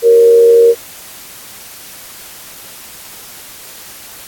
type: tone with frequency modulation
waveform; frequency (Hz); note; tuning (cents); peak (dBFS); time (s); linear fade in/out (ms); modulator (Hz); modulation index
sine; 466.2; A#4; 0; -3; 0.02-0.75; 50; 85.9; 0.3
effects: white hiss -33 dBFS RMS until 4.27 s + AAC 64 kbps